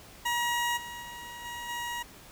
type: tone with level steps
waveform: 20% pulse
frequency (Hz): 954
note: A#5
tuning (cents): +40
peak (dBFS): -22 / -34 / -36 / -32 / -28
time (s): 0.25-2.03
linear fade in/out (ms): 10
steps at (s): 0.76 / 1.01 / 1.44 / 1.68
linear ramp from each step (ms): 20
effects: pink hiss -51 dBFS RMS until 2.31 s